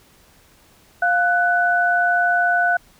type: tone pair together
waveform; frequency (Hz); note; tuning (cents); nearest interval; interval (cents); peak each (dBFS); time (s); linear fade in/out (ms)
sine; 703 / 1489.6; F5 / F#6; +11 / +11; octave + minor second; 1300; -18 / -17; 1.02-2.77; 5
effects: pink hiss -53 dBFS RMS until 2.99 s